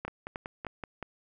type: two click trains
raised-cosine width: 0.5 ms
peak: -22 / -20 dBFS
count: 6 / 3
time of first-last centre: 0.08-1.027 / 0.05-0.667 s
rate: 5.28 / 3.24 Hz
effects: none